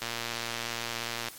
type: click train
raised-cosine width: 0.2 ms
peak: -15 dBFS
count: 149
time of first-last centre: 0.02-1.285 s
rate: 117 Hz
effects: white hiss -47 dBFS RMS until 1.38 s + MP3 64 kbps